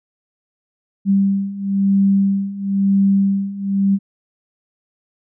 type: beating tone pair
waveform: sine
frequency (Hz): 196 / 197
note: G3 / G3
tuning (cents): 0 / +9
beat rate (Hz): 1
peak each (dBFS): -18 / -15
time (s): 1.05-3.99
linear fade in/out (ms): 50
effects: none